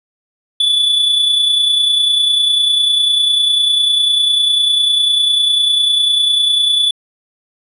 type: tone with amplitude modulation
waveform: triangle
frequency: 3456 Hz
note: A7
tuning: 32 cents flat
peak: -7 dBFS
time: 0.6-6.91 s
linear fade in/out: 5 ms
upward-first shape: sine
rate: 30 Hz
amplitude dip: 40%
effects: resampled to 32000 Hz